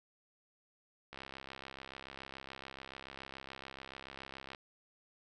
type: click train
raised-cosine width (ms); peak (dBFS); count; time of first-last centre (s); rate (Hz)
0.3; -30; 230; 1.13-4.548; 67
effects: none